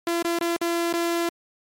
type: tone with dropouts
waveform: sawtooth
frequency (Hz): 340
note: F4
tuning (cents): -46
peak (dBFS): -18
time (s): 0.07-1.29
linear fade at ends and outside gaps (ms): 2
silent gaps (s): 0.225-0.247 / 0.388-0.41 / 0.565-0.614 / 0.928-0.937
effects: MP3 64 kbps